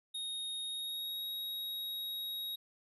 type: tone with pitch glide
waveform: square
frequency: 3729 to 3790 Hz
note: A#7 to A#7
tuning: 0 to +28 cents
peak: -38 dBFS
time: 0.14-2.56 s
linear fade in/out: 10 ms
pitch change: +28 cents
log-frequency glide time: 0.63-1.25 s
effects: none